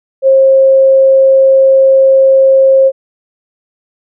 sine tone, 535 Hz, C5, 38 cents sharp, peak -3 dBFS, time 0.22-2.92 s, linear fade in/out 50 ms, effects none

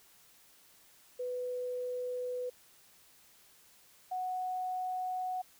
sine tone pair in turn, 497.4 / 738.2 Hz, B4 / F#5, +12 / -4 cents, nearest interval perfect fifth, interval 684 cents, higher second, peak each -34 / -33 dBFS, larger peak second, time 1.19-2.5 / 4.11-5.42 s, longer neither, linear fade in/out 10 ms, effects white hiss -62 dBFS RMS until 5.59 s

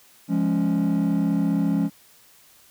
triangle chord, Db major, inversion first, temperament just, 173.24 / 207.9 / 277.2 Hz, F3 / Ab3 / Db4, -14 / +2 / 0 cents, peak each -21 dBFS, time 0.28-1.9 s, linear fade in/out 50 ms, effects tanh soft clip ceiling -11 dBFS + white hiss -54 dBFS RMS until 2.7 s

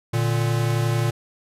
square tone pair together, 116.54 / 147.85 Hz, A#2 / D3, 0 / +12 cents, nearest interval major third, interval 412 cents, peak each -21 / -26 dBFS, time 0.13-1.11 s, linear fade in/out 10 ms, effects resampled to 32000 Hz

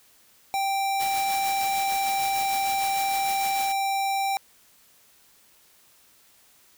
square tone, 784 Hz, G5, in tune, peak -24 dBFS, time 0.54-4.37 s, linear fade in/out 0 ms
white noise with tremolo, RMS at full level -33 dBFS, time 0.99-3.73 s, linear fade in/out 20 ms, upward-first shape triangle, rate 6.6 Hz, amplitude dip 50%
effects white hiss -58 dBFS RMS until 6.77 s

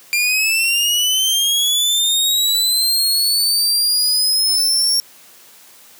sawtooth linear sweep, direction up, 2383 to 5530 Hz, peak -11 dBFS, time 0.13-5 s, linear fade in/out 0 ms, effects white hiss -45 dBFS RMS until 5.99 s + high-pass 150 Hz 12 dB/octave

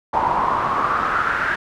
brown noise with band-pass filter sweep, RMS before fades -20 dBFS, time 0.13-1.56 s, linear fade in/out 10 ms, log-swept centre 890 to 1600 Hz, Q 6.3, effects none

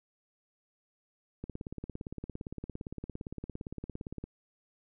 click train, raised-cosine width 3 ms, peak -26 dBFS, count 50, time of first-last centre 1.44-4.24 s, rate 17.5 Hz, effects none

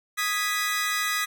sawtooth chord, G# minor, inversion second, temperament equal, 1244.5 / 1661.2 / 1975.5 Hz, D#6 / G#6 / B6, 0 / 0 / 0 cents, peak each -25 / -28 / -24 dBFS, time 0.17-1.26 s, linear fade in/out 20 ms, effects none

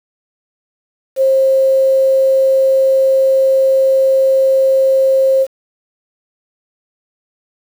sine tone with quantisation, 533 Hz, C5, 32 cents sharp, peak -8 dBFS, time 1.16-5.47 s, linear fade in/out 50 ms, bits 6, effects none

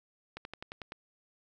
slowing click train, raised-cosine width 0.3 ms, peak -25 dBFS, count 7, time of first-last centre 0.37-0.921 s, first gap 81 ms, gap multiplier 1.05, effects none

